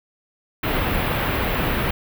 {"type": "band-stop noise", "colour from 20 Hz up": "pink", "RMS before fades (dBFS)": -22, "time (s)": [0.63, 1.91], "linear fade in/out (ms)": 5, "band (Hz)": [3200, 15000], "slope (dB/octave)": 24, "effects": []}